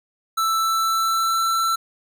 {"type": "tone with pitch glide", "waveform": "square", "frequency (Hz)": [1323, 1338.4], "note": ["E6", "E6"], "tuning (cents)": [6, 26], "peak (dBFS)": -19, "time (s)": [0.37, 1.76], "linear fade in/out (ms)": 10, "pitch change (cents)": 20, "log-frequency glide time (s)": [0.59, 1.42], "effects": []}